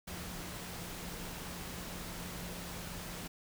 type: tone in noise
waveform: sine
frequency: 176.6 Hz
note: F3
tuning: 20 cents sharp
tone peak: -48 dBFS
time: 0.07-3.28 s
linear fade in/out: 10 ms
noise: pink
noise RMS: -44 dBFS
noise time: 0.07-3.28 s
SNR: -7 dB
effects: none